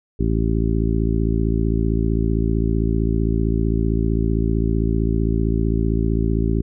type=harmonic tone; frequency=55.5 Hz; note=A1; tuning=16 cents sharp; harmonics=1 / 2 / 3 / 4 / 5 / 6 / 7; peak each=-20 / -23 / -25 / -26 / -27 / -28 / -28 dBFS; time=0.19-6.62 s; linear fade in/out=10 ms; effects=none